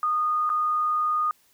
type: tone with dropouts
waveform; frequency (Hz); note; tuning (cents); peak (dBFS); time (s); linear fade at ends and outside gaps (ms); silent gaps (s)
sine; 1230; D#6; -20; -21; 0.03-1.31; 1; 0.493-0.5
effects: white hiss -62 dBFS RMS until 1.53 s